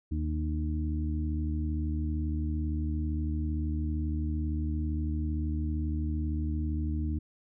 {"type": "harmonic tone with a mistuned harmonic", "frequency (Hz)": 77.78, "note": "D#2", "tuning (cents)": 0, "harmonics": [1, 2, 3, 4], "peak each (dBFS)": [-29, -40, -38, -37], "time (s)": [0.11, 7.19], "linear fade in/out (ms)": 10, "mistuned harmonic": 4, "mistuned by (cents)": -28, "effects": []}